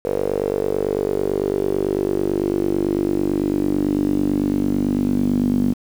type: tone with band-pass filter sweep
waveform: sawtooth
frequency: 49 Hz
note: G1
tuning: in tune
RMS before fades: -20 dBFS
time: 0.04-5.74 s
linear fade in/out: 20 ms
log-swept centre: 480 to 240 Hz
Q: 6
effects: 7-bit